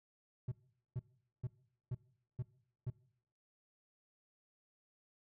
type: tone bursts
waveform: triangle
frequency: 124.8 Hz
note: B2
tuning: 19 cents sharp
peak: -34 dBFS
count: 6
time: 0.48-2.902 s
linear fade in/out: 5 ms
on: 37 ms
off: 440 ms
effects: noise-tail reverb RT60 0.7 s tail -21 dB re dry